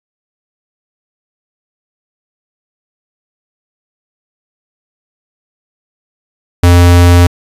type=tone; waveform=square; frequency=87.6 Hz; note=F2; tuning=6 cents sharp; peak=-3 dBFS; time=6.63-7.27 s; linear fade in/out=5 ms; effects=resampled to 32000 Hz + 7-bit